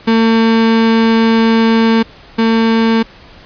35% pulse tone pair in turn, 226 / 226 Hz, A3 / A3, +47 / +47 cents, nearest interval unison, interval 0 cents, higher neither, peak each -6 / -7 dBFS, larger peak first, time 0.07-2.03 / 2.38-3.03 s, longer first, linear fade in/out 10 ms, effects pink hiss -39 dBFS RMS until 3.45 s + resampled to 11025 Hz

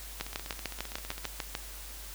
two click trains, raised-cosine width 0.2 ms, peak -23 / -15 dBFS, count 17 / 10, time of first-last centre 0.2-1.246 / 0.21-1.551 s, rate 15.3 / 6.71 Hz, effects added 50 Hz sine -45 dBFS peak until 2.14 s + white hiss -46 dBFS RMS until 2.14 s

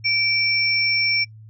sine tone pair together, 2326 / 5437 Hz, D7 / F8, -17 / -47 cents, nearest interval octave + minor third, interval 1470 cents, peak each -19 / -21 dBFS, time 0.04-1.25 s, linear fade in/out 20 ms, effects noise-tail reverb RT60 0.1 s tail -25 dB re dry + added 109 Hz sine -40 dBFS peak until 1.49 s

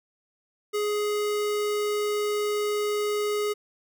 square tone, 417.3 Hz, G#4, 8 cents sharp, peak -25 dBFS, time 0.73-3.54 s, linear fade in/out 20 ms, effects none

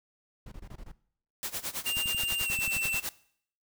brown noise bursts, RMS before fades -43 dBFS, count 6, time 0.46-0.918 s, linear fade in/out 5 ms, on 58 ms, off 22 ms
white noise with tremolo, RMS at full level -33 dBFS, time 1.43-3.09 s, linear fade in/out 0 ms, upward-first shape sine, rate 9.3 Hz, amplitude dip 90%
square tone with pitch glide, 2794 to 2685 Hz, F7 to E7, 0 to +31 cents, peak -30 dBFS, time 1.86-3 s, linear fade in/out 5 ms, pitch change -69 cents, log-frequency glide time 2.42-2.53 s
click train, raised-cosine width 5 ms, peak -30 dBFS, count 12, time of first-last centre 1.97-2.943 s, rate 11.3 Hz
effects noise-tail reverb RT60 0.6 s tail -19 dB re dry

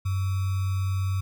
sine tone with sample-and-hold, 95.4 Hz, G2, 47 cents flat, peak -23 dBFS, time 0.05-1.21 s, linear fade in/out 10 ms, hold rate 1225 Hz, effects none

